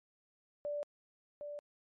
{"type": "tone with echo", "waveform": "sine", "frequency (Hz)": 585, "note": "D5", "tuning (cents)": -7, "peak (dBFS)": -35, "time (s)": [0.65, 0.83], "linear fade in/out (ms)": 0, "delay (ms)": 760, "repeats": 1, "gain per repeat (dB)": -6, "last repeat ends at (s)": 1.59, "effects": ["MP3 48 kbps"]}